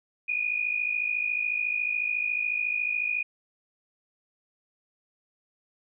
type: tone pair together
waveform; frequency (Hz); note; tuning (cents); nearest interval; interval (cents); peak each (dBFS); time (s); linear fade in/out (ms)
sine; 2421 / 2475; D#7 / D#7; -48 / -10; unison; 38; -30 / -27; 0.28-3.23; 10
effects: none